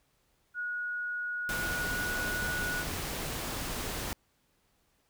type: tone with pitch glide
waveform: sine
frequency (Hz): 1453 to 1463.1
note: F#6 to F#6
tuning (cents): -32 to -20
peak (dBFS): -32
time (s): 0.54-2.85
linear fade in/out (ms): 50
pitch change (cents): +12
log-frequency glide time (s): 1.63-2.07
type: noise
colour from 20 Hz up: pink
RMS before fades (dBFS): -36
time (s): 1.49-4.13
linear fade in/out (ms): 0
effects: pink hiss -72 dBFS RMS until 5.09 s